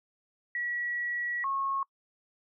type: tone pair in turn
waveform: sine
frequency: 1929 / 1091.4 Hz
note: B6 / C#6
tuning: -41 / -27 cents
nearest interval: minor seventh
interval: 986 cents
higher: first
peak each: -30 / -28 dBFS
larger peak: second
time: 0.55-1.44 / 1.44-1.83 s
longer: first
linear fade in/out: 2 ms
effects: noise-tail reverb RT60 0.1 s tail -25 dB re dry